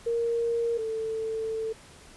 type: tone pair in turn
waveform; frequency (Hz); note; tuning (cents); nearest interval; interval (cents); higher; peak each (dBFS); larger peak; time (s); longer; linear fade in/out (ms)
sine; 466.2 / 443.9; A#4 / A4; 0 / +15; minor second; 85; first; -24 / -28; first; 0.06-0.78 / 0.78-1.73; second; 10
effects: pink hiss -51 dBFS RMS until 2.16 s + resampled to 24000 Hz